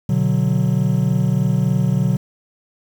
triangle chord, B minor, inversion none, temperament equal, 123.47 / 146.83 / 185 Hz, B2 / D3 / F#3, 0 / 0 / 0 cents, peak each -17 dBFS, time 0.09-2.17 s, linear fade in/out 5 ms, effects 7-bit

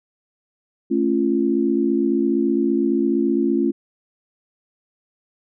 sine chord, A augmented, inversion none, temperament just, 220 / 275 / 343.8 Hz, A3 / C#4 / E#4, 0 / -14 / -27 cents, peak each -22 / -20 / -20 dBFS, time 0.9-3.72 s, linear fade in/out 20 ms, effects none

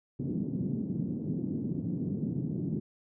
pink band-pass noise, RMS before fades -33 dBFS, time 0.19-2.8 s, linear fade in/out 10 ms, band 140 to 280 Hz, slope 24 dB/octave, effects none

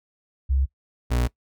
sine / 35% pulse tone pair in turn, 67.1 / 60.55 Hz, C2 / B1, +44 / -34 cents, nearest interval major second, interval 178 cents, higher first, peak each -18 dBFS, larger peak neither, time 0.49-0.66 / 1.1-1.28 s, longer second, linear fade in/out 20 ms, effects noise-tail reverb RT60 0.1 s tail -20 dB re dry

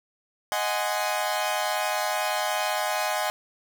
sawtooth chord, Ab dominant seventh, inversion second, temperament equal with one note detuned, 622.3 / 740 / 830.6 / 1037.5 Hz, Eb5 / Gb5 / Ab5 / C6, 0 / 0 / 0 / -15 cents, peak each -26 / -26 / -26 / -29 dBFS, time 0.52-3.3 s, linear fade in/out 0 ms, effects none

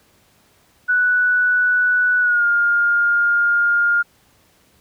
sine tone with pitch glide, 1480 to 1412.3 Hz, F#6 to F6, 0 to +19 cents, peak -13 dBFS, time 0.88-4.03 s, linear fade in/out 20 ms, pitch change -81 cents, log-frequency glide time 2.2-2.45 s, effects pink hiss -56 dBFS RMS until 4.8 s + high-pass 60 Hz 12 dB/octave

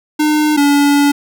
square tone pair in turn, 303.1 / 286.1 Hz, D#4 / D4, -45 / -45 cents, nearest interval minor second, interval 100 cents, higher first, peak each -11 / -9 dBFS, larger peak second, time 0.19-0.57 / 0.57-1.12 s, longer second, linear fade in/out 10 ms, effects none

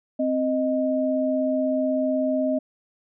sine tone pair together, 261.6 / 622.3 Hz, C4 / D#5, 0 / 0 cents, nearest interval octave + minor third, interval 1500 cents, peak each -23 dBFS, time 0.19-2.59 s, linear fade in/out 10 ms, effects none

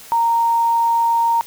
sine tone, 927 Hz, A#5, 10 cents flat, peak -13 dBFS, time 0.12-1.41 s, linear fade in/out 0 ms, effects white hiss -40 dBFS RMS until 1.46 s

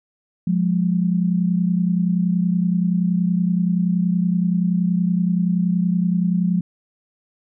sine tone pair together, 177.11 / 207.7 Hz, F3 / G#3, +25 / 0 cents, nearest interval minor third, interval 275 cents, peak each -17 / -22 dBFS, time 0.47-6.61 s, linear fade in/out 5 ms, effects none

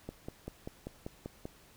click train, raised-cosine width 2 ms, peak -26 dBFS, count 8, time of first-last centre 0.09-1.455 s, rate 5.13 Hz, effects pink hiss -60 dBFS RMS until 1.76 s

